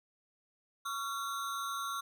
square ring-modulated tone, 1244.5 Hz, D#6, in tune, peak -33 dBFS, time 0.85-2.01 s, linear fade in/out 10 ms, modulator 124 Hz, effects none

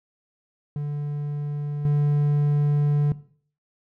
triangle tone with level steps, 146.2 Hz, D3, 7 cents flat, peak -23 / -15 dBFS, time 0.76-3.12 s, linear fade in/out 2 ms, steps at 1.85 s, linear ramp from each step 2 ms, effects noise-tail reverb RT60 0.5 s tail -17 dB re dry

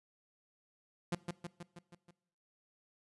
sawtooth tone with echo, 173.7 Hz, F3, 9 cents flat, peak -28 dBFS, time 1.12-1.15 s, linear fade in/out 5 ms, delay 160 ms, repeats 6, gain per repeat -4 dB, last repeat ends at 2.11 s, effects noise-tail reverb RT60 0.8 s tail -21 dB re dry + resampled to 24000 Hz

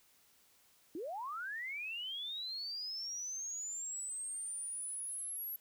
sine linear sweep, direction up, 289.6 to 11700 Hz, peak -39 dBFS, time 0.95-5.56 s, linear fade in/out 2 ms, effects white hiss -68 dBFS RMS until 5.6 s

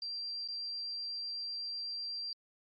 sine tone with dropouts, 4723 Hz, D8, 9 cents sharp, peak -37 dBFS, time 0.02-2.33 s, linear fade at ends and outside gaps 2 ms, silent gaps 0.477-0.485 s, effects Opus 48 kbps

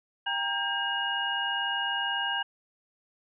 sine tone cluster, 792 / 932 / 1605 / 2867 Hz, G5 / A#5 / G6 / F7, +18 / -1 / +40 / +45 cents, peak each -35 / -35 / -31 / -31 dBFS, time 0.26-2.43 s, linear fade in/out 10 ms, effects none

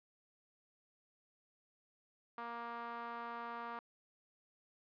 sawtooth tone with band-pass filter, 234.8 Hz, A#3, 13 cents sharp, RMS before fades -45 dBFS, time 2.38-3.79 s, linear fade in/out 0 ms, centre 1100 Hz, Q 2.7, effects resampled to 11025 Hz

